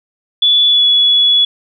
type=tone with pitch glide; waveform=sine; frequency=3440 to 3395 Hz; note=A7 to G#7; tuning=-40 to +37 cents; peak=-7 dBFS; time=0.42-1.45 s; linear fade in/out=5 ms; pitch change=-23 cents; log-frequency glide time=0.68-0.86 s; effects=none